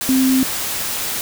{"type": "tone in noise", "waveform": "sine", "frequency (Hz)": 261.6, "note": "C4", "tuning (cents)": 0, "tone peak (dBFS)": -12, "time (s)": [0.09, 0.43], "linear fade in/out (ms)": 0, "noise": "white", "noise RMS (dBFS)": -23, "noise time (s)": [0.01, 1.21], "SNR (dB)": 8, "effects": []}